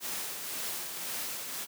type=noise with tremolo; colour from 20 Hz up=white; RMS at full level=-35 dBFS; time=0-1.67 s; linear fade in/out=50 ms; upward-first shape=triangle; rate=1.9 Hz; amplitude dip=45%; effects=high-pass 150 Hz 12 dB/octave